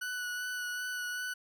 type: tone with vibrato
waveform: 40% pulse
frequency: 1480 Hz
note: F#6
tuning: in tune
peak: -34 dBFS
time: 0.01-1.34 s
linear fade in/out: 10 ms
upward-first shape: sine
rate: 2.6 Hz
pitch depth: 15 cents each way
effects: none